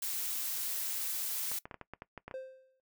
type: noise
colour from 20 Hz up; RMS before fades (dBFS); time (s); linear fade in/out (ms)
blue; -36; 0.02-1.59; 5
type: clicks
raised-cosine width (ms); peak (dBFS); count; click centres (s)
0.5; -28; 10; 1.516 / 1.655 / 1.712 / 1.743 / 1.813 / 1.936 / 2.021 / 2.177 / 2.28 / 2.312
type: tone with exponential decay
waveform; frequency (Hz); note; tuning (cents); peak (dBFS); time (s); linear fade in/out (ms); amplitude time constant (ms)
triangle; 523.3; C5; 0; -34; 2.34-2.8; 1; 100
effects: noise-tail reverb RT60 0.1 s tail -19 dB re dry